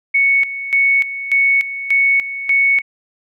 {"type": "tone with tremolo", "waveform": "sine", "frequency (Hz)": 2217, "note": "C#7", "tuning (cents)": 0, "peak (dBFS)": -10, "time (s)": [0.14, 2.82], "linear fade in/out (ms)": 10, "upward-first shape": "square", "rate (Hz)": 1.7, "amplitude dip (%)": 75, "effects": []}